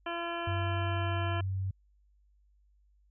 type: harmonic tone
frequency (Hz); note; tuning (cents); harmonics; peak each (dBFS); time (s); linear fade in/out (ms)
340.7; F4; -43; 1 / 2 / 3 / 4 / 5 / 7 / 8 / 9; -40 / -38 / -40 / -42 / -42 / -46 / -48 / -45; 0.06-1.41; 5
type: tone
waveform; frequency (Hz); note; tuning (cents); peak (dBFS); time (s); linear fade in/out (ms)
sine; 95.5; G2; -45; -30; 0.47-1.71; 5
effects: added 50 Hz sine -63 dBFS peak until 3.1 s